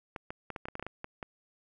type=clicks; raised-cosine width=0.5 ms; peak=-23 dBFS; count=12; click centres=0.162 / 0.305 / 0.503 / 0.562 / 0.655 / 0.685 / 0.754 / 0.796 / 0.826 / 0.866 / 1.044 / 1.228 s; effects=none